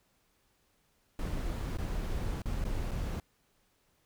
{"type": "noise with dropouts", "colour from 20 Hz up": "brown", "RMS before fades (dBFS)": -34, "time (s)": [1.19, 3.2], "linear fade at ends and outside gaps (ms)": 1, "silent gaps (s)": [[1.772, 1.785], [2.419, 2.457], [2.641, 2.651], [2.911, 2.915]], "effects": ["pink hiss -72 dBFS RMS until 4.05 s"]}